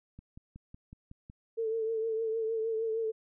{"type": "click train", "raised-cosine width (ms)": 5, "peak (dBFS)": -35, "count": 7, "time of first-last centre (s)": [0.19, 1.299], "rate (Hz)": 5.41}
{"type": "tone with vibrato", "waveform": "sine", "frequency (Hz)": 447, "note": "A4", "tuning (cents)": 27, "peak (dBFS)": -29, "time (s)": [1.57, 3.12], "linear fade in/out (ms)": 20, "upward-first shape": "triangle", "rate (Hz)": 6.5, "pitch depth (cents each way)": 45}
{"effects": []}